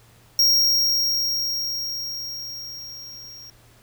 square tone with level ramp, 5588 Hz, F8, in tune, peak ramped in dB -14 to -40 dBFS, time 0.39-3.5 s, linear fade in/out 2 ms, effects added 116 Hz sine -55 dBFS peak until 3.82 s + pink hiss -55 dBFS RMS until 3.82 s

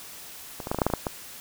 clicks, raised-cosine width 1 ms, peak -20 / -18 / -11 / -14 / -12 / -6 / -7 / -16 / -8 / -12 dBFS, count 10, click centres 0.602 / 0.671 / 0.715 / 0.746 / 0.787 / 0.818 / 0.866 / 0.901 / 0.937 / 1.068 s, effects white hiss -43 dBFS RMS until 1.4 s

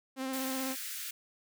sawtooth tone with vibrato, 263.5 Hz, C4, 12 cents sharp, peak -30 dBFS, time 0.16-0.76 s, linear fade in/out 50 ms, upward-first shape sine, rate 16 Hz, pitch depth 23 cents each way
white high-pass noise, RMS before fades -40 dBFS, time 0.33-1.11 s, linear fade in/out 5 ms, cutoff 1400 Hz, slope 48 dB/octave
effects none

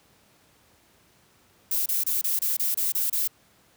violet noise bursts, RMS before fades -25 dBFS, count 9, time 1.71-3.276 s, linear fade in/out 5 ms, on 150 ms, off 27 ms, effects pink hiss -60 dBFS RMS until 3.76 s + high-pass 80 Hz 12 dB/octave

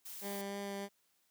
blue noise, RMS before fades -47 dBFS, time 0.05-0.42 s, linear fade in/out 10 ms
15% pulse tone with vibrato, 199.6 Hz, G3, 32 cents sharp, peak -33 dBFS, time 0.21-0.89 s, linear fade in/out 50 ms, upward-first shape sine, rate 3.2 Hz, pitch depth 9 cents each way
effects white hiss -75 dBFS RMS until 1.3 s + high-pass 100 Hz 12 dB/octave

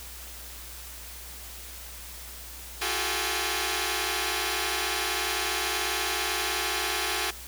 5% pulse tone cluster, 348.7 / 381.2 / 430.8 / 810 Hz, F4 / G4 / A4 / G#5, -3 / -48 / -37 / -43 cents, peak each -21 dBFS, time 2.81-7.31 s, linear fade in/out 10 ms, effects added 60 Hz sine -45 dBFS peak until 7.47 s + white hiss -43 dBFS RMS until 7.47 s

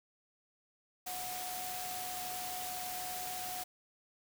sine tone in noise, 731 Hz, F#5, 21 cents flat, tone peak -42 dBFS, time 1.06-3.64 s, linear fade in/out 10 ms, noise white, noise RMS -42 dBFS, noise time 1.06-3.64 s, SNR -3 dB, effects none

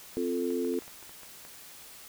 sine chord, F major, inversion second, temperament equal, 261.6 / 349.2 / 440 Hz, C4 / F4 / A4, 0 / 0 / 0 cents, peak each -32 dBFS, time 0.17-0.79 s, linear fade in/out 0 ms
clicks, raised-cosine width 0.5 ms, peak -34 dBFS, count 10, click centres 0.505 / 0.648 / 0.739 / 0.788 / 0.822 / 0.879 / 1.027 / 1.094 / 1.233 / 1.451 s
effects white hiss -49 dBFS RMS until 2.08 s

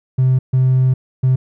triangle tone bursts at uneven times, 129.5 Hz, C3, 17 cents flat, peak -7 dBFS, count 3, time 0.18-0.39 / 0.53-0.94 / 1.23-1.36 s, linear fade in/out 10 ms, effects tanh soft clip ceiling -6 dBFS

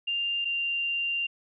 sine tone pair in turn, 2795 / 2782 Hz, F7 / F7, +1 / -7 cents, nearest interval unison, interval 8 cents, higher first, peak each -26 dBFS, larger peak neither, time 0.07-0.45 / 0.45-1.27 s, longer second, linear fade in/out 10 ms, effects none

